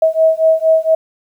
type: beating tone pair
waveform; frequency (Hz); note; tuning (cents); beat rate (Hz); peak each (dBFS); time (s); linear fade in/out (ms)
sine; 640 / 644.3; D#5 / E5; +49 / -40; 4.3; -12; 0.02-0.95; 5
effects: 8-bit